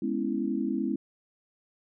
sine chord, C# minor seventh, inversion second, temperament equal, 207.7 / 246.9 / 277.2 / 329.6 Hz, G#3 / B3 / C#4 / E4, 0 / 0 / 0 / 0 cents, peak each -32 dBFS, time 0.02-0.96 s, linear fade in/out 5 ms, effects none

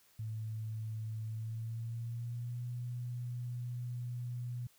sine tone with pitch glide, 110 to 122.05 Hz, A2 to B2, 0 to -20 cents, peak -37 dBFS, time 0.19-4.67 s, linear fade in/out 5 ms, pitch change +180 cents, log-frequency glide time 1.25-2.65 s, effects white hiss -67 dBFS RMS until 4.78 s

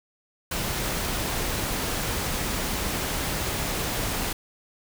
pink noise, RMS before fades -28 dBFS, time 0.51-4.33 s, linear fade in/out 5 ms, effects none

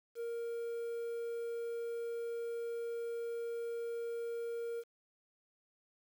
triangle tone with quantisation, 466.7 Hz, A#4, 2 cents sharp, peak -35 dBFS, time 0.15-4.84 s, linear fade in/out 50 ms, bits 10, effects none

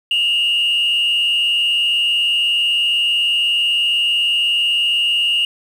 sine tone with frequency modulation, 2839 Hz, F7, 28 cents sharp, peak -12 dBFS, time 0.11-5.45 s, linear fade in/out 2 ms, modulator 104 Hz, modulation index 0.77, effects tanh soft clip ceiling -11 dBFS + 7-bit

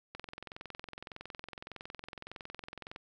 click train, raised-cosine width 0.3 ms, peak -27 dBFS, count 62, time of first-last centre 0.15-2.961 s, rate 21.7 Hz, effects none

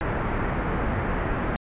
pink low-pass noise, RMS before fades -26 dBFS, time 0.01-1.56 s, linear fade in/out 0 ms, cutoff 1900 Hz, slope 24 dB/octave, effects resampled to 8000 Hz

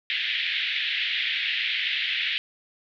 white band-pass noise, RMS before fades -27 dBFS, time 0.1-2.38 s, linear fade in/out 0 ms, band 1800 to 3600 Hz, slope 48 dB/octave, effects none

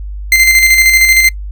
40% pulse tone with tremolo, 2082 Hz, C7, 9 cents flat, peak -3 dBFS, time 0.32-1.29 s, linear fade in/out 2 ms, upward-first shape square, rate 13 Hz, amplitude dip 40%, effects noise-tail reverb RT60 0.1 s tail -24 dB re dry + added 50 Hz sine -20 dBFS peak until 1.51 s

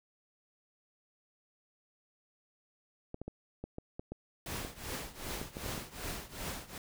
clicks, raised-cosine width 2 ms, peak -27 dBFS, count 12, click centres 3.144 / 3.216 / 3.28 / 3.64 / 3.784 / 3.995 / 4.12 / 4.649 / 5.415 / 5.569 / 5.662 / 5.778 s
pink noise with tremolo, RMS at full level -38 dBFS, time 4.46-6.78 s, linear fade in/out 2 ms, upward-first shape triangle, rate 2.6 Hz, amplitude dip 90%
effects none

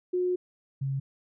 sine tone pair in turn, 361.7 / 135.99 Hz, F#4 / C#3, -39 / -33 cents, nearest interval octave + perfect fourth, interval 1694 cents, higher first, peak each -24 / -27 dBFS, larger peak first, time 0.13-0.36 / 0.81-1 s, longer first, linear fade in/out 10 ms, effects none

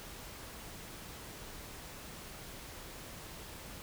silence, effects pink hiss -48 dBFS RMS until 3.82 s

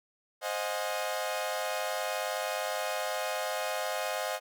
sawtooth chord, Ab dominant seventh, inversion first, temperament equal with one note detuned, 523.3 / 622.3 / 721.8 / 830.6 Hz, C5 / Eb5 / Gb5 / Ab5, 0 / 0 / -43 / 0 cents, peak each -33 / -31 / -33 / -36 dBFS, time 0.41-4.4 s, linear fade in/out 50 ms, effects none

